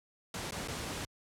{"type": "noise with dropouts", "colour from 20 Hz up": "pink", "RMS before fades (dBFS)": -38, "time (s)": [0.34, 1.05], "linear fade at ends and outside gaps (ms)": 2, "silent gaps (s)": [[0.509, 0.521], [0.676, 0.683]], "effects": ["high-pass 60 Hz 12 dB/octave", "low-pass 10000 Hz 12 dB/octave"]}